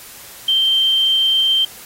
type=tone; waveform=sine; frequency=3136 Hz; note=G7; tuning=in tune; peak=-12 dBFS; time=0.48-1.65 s; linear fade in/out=5 ms; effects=white hiss -38 dBFS RMS until 1.85 s + AAC 48 kbps